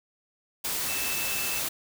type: tone in noise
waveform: sine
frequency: 2637 Hz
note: E7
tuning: in tune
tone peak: -34 dBFS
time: 0.88-1.6 s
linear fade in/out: 10 ms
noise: white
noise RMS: -30 dBFS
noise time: 0.64-1.69 s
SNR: -7 dB
effects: none